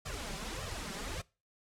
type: noise with flanger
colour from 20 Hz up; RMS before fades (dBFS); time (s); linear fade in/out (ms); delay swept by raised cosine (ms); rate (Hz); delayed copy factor
pink; -40; 0.05-1.22; 10; 1.6 to 5.2; 1.7; +0.9
effects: noise-tail reverb RT60 0.3 s tail -22 dB re dry + low-pass 9000 Hz 12 dB/octave